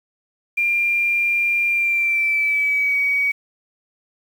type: tone with pitch glide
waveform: sine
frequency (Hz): 2390 to 2261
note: D7 to C#7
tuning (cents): +30 to +34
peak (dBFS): -16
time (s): 0.57-3.32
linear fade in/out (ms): 10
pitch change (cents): -96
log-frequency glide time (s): 1.68-2.97
effects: 7-bit